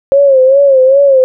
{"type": "tone with vibrato", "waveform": "sine", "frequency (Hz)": 540, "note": "C#5", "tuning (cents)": -45, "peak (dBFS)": -3, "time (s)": [0.12, 1.24], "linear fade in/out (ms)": 0, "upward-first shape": "sine", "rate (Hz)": 2.5, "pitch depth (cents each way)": 83, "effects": []}